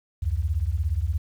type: beating tone pair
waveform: sine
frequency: 69.8 / 86.8 Hz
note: C#2 / F2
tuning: +13 / -10 cents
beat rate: 17 Hz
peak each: -25 dBFS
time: 0.22-1.18 s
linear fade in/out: 10 ms
effects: 9-bit